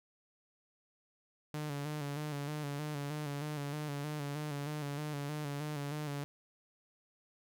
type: tone with vibrato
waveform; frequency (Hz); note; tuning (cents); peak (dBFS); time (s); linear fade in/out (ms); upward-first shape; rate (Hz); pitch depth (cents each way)
sawtooth; 146.83; D3; 0; -33; 1.54-6.24; 0; square; 3.2; 48
effects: none